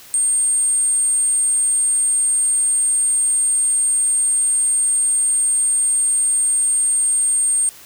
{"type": "tone", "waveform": "sine", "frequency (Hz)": 8620, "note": "C#9", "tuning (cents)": -49, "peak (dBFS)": -14, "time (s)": [0.14, 7.69], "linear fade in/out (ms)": 0, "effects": ["white hiss -42 dBFS RMS until 7.85 s"]}